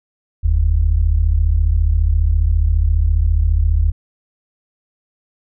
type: tone pair together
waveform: sine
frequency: 44.02 / 78.7 Hz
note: F1 / D#2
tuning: +14 / +20 cents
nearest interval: minor seventh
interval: 1006 cents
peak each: -14 dBFS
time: 0.43-3.92 s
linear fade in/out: 20 ms
effects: none